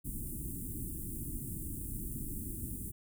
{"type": "band-stop noise", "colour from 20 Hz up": "pink", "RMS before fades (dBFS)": -40, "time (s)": [0.04, 2.92], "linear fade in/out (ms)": 20, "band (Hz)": [330, 8600], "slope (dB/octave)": 48, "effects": []}